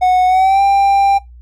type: tone with pitch glide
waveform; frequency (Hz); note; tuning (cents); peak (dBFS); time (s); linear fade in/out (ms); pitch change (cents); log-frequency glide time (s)
triangle; 735 to 792.3; F#5 to G5; -12 to +18; -6; 0.01-1.19; 20; +130; 0.27-0.62
effects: noise-tail reverb RT60 0.2 s tail -22 dB re dry + added 60 Hz sine -35 dBFS peak until 1.41 s